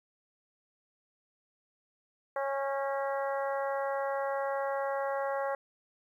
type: harmonic tone with a mistuned harmonic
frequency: 275.3 Hz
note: C#4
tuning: 12 cents flat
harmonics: 2 / 3 / 4 / 5 / 6 / 7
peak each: -32 / -36 / -39 / -43 / -44 / -45 dBFS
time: 2.36-5.55 s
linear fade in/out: 2 ms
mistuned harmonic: 6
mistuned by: -22 cents
effects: 11-bit